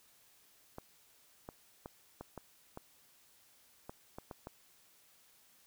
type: clicks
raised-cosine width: 1 ms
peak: -30 dBFS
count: 10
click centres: 0.784 / 1.489 / 1.859 / 2.21 / 2.377 / 2.774 / 3.895 / 4.185 / 4.312 / 4.471 s
effects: white hiss -66 dBFS RMS until 5.66 s